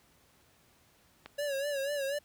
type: click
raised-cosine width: 0.3 ms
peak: -27 dBFS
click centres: 1.26 s
type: tone with vibrato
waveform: square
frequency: 563 Hz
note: C#5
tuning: 27 cents sharp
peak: -32 dBFS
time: 1.38-2.19 s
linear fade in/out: 10 ms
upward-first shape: sine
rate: 4.1 Hz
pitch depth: 75 cents each way
effects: pink hiss -65 dBFS RMS until 2.24 s + high-pass 60 Hz 12 dB/octave